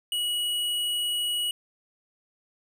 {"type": "tone", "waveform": "square", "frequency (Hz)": 2917, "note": "F#7", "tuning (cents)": -25, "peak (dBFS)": -26, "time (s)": [0.12, 1.51], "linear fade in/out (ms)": 2, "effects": []}